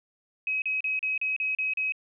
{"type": "tone bursts", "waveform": "sine", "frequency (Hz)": 2544, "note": "D#7", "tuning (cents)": 38, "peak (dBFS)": -25, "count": 8, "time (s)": [0.47, 1.922], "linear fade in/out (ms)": 2, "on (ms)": 150, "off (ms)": 36, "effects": []}